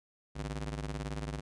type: ring-modulated tone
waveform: sawtooth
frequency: 103.7 Hz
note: G#2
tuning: 2 cents flat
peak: -29 dBFS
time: 0.35-1.41 s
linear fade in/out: 20 ms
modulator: 42.8 Hz
effects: resampled to 22050 Hz